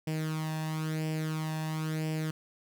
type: tone with flanger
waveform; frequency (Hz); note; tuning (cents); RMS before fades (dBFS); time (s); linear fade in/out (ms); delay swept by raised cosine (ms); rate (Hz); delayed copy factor
sawtooth; 157; D#3; +16; -33; 0.07-2.31; 5; 0.38 to 1.15; 0.99; +0.65
effects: none